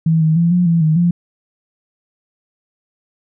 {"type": "tone with pitch steps", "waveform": "sine", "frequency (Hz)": [161.9, 158, 169.3, 177.8, 167.4, 156.5, 173.5], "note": ["E3", "D#3", "E3", "F3", "E3", "D#3", "F3"], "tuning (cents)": [-31, 27, 46, 31, 27, 10, -11], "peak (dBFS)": -10, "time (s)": [0.06, 1.11], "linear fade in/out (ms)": 5, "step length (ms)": 150, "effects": []}